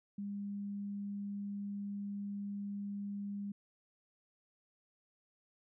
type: tone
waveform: sine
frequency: 201.8 Hz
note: G#3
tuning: 49 cents flat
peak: -38 dBFS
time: 0.18-3.52 s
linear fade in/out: 5 ms
effects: none